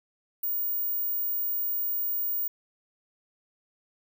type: tone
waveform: sine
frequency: 15430 Hz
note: B9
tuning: 41 cents flat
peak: -26 dBFS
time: 0.43-2.48 s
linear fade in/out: 5 ms
effects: none